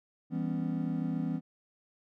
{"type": "chord", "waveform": "triangle", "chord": "C# half-diminished seventh", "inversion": "first", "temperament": "just", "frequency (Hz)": [166.31, 199.57, 249.5, 277.2], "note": ["E3", "G3", "B3", "C#4"], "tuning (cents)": [16, 31, 18, 0], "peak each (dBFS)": [-32, -36, -33, -35], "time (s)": [0.3, 1.41], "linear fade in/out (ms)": 50, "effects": []}